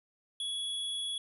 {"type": "tone", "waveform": "square", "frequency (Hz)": 3368, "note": "G#7", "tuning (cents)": 24, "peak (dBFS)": -34, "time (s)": [0.4, 1.18], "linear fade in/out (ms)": 2, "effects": ["resampled to 32000 Hz"]}